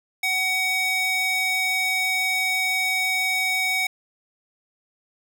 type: tone with high-pass filter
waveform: square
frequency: 751 Hz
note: F#5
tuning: 26 cents sharp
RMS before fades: -23 dBFS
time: 0.23-3.87 s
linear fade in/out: 5 ms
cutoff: 1700 Hz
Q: 4.9
effects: none